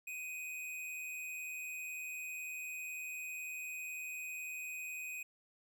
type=tone with amplitude modulation; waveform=square; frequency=2498 Hz; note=D#7; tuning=6 cents sharp; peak=-40 dBFS; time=0.07-5.23 s; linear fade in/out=5 ms; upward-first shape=sine; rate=158 Hz; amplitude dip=45%; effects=none